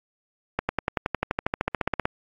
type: accelerating click train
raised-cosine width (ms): 0.5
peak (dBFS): -8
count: 20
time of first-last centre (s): 0.59-2.055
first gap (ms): 100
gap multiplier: 0.97
effects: AAC 48 kbps